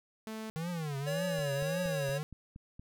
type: tone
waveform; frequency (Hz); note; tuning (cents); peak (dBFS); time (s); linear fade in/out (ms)
sawtooth; 219.5; A3; -4; -35; 0.27-0.5; 0
type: tone with vibrato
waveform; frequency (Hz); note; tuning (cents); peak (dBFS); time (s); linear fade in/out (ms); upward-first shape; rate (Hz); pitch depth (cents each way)
square; 155.56; D#3; 0; -35; 0.56-2.23; 0; triangle; 1.8; 250
type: tone with pitch glide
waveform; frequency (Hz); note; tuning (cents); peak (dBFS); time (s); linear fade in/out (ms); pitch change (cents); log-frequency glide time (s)
square; 566 to 552.4; C#5 to C#5; +36 to -6; -34; 1.06-2.19; 20; -42; 1.44-1.67
type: click train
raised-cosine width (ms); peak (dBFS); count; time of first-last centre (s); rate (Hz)
5; -35; 7; 1.39-2.795; 4.27
effects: none